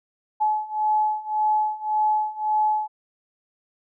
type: beating tone pair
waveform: sine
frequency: 854 / 855.8 Hz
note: G#5 / A5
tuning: +48 / -48 cents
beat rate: 1.8 Hz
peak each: -24 / -22 dBFS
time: 0.4-2.88 s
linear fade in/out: 20 ms
effects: none